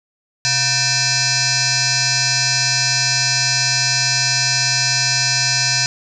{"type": "tone with frequency modulation", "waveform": "sine", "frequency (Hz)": 127.5, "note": "C3", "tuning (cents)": -44, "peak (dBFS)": -14, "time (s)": [0.45, 5.86], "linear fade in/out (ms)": 0, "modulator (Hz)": 832, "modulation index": 7.4, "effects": []}